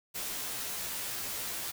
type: noise with comb filter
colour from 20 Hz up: white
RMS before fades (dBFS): -37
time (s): 0.14-1.72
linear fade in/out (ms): 20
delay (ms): 13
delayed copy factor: -0.8
effects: none